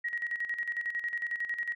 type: tone with tremolo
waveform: sine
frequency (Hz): 1898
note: A#6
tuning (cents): +31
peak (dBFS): -29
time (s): 0.04-1.75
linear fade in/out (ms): 10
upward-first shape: square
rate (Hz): 11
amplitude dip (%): 65
effects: none